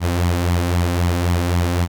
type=tone with flanger; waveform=sawtooth; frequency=87.31 Hz; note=F2; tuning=in tune; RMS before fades=-18 dBFS; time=0-1.88 s; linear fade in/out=50 ms; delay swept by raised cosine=0.91 to 3.91 ms; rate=3.8 Hz; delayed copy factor=+0.55; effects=none